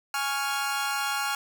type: chord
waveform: sawtooth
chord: Db major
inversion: second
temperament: equal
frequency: 830.6 / 1108.7 / 1396.9 Hz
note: Ab5 / Db6 / F6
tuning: 0 / 0 / 0 cents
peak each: -27 / -30 / -26 dBFS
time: 0.14-1.35 s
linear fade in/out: 2 ms
effects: none